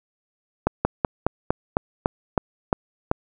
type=slowing click train; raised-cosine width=1 ms; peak=-4 dBFS; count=10; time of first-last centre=0.67-3.114 s; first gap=180 ms; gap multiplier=1.1; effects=none